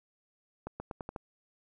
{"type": "accelerating click train", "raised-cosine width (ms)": 1, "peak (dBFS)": -24, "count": 6, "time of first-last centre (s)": [0.67, 1.162], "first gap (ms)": 130, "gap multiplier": 0.86, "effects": []}